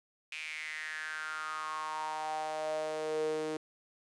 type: tone with high-pass filter sweep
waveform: sawtooth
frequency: 155.56 Hz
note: D#3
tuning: in tune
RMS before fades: -37 dBFS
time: 0.32-3.57 s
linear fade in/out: 2 ms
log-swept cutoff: 2500 to 380 Hz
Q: 6.8
effects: resampled to 22050 Hz